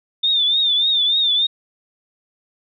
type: tone with vibrato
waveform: sine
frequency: 3596 Hz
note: A7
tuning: 37 cents sharp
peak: -14 dBFS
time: 0.23-1.47 s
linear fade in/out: 10 ms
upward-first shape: triangle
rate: 3.4 Hz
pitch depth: 95 cents each way
effects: none